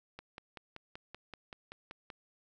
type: click train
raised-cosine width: 0.3 ms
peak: -29 dBFS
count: 11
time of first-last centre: 0.19-2.102 s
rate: 5.23 Hz
effects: none